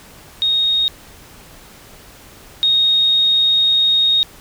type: tone pair in turn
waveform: sine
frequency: 3729 / 3729 Hz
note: A#7 / A#7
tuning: 0 / 0 cents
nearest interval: unison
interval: 0 cents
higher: neither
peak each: -13 / -11 dBFS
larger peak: second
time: 0.42-0.88 / 2.63-4.23 s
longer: second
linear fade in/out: 0 ms
effects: pink hiss -42 dBFS RMS until 4.4 s